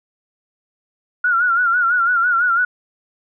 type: tone with vibrato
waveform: sine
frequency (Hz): 1417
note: F6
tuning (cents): +25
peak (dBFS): -13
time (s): 1.24-2.65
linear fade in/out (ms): 5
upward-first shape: sine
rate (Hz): 6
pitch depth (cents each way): 82
effects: none